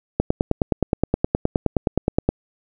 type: click train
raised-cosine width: 2 ms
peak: -3 dBFS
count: 21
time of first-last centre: 0.2-2.29 s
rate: 9.57 Hz
effects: none